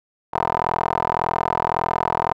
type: tone with band-pass filter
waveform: 15% pulse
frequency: 41.81 Hz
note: E1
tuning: 25 cents sharp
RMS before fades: -22 dBFS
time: 0.33-2.33 s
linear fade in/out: 10 ms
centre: 890 Hz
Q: 4.3
effects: none